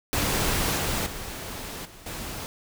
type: noise with level steps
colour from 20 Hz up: pink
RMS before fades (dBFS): -25 / -27 / -36 / -47 / -35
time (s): 0.13-2.46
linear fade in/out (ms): 0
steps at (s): 0.77 / 1.06 / 1.85 / 2.06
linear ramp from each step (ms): 5
effects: none